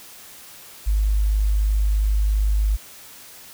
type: tone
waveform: sine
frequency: 51.5 Hz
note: G#1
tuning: 14 cents flat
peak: -16 dBFS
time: 0.86-2.77 s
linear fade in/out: 20 ms
effects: white hiss -43 dBFS RMS until 3.53 s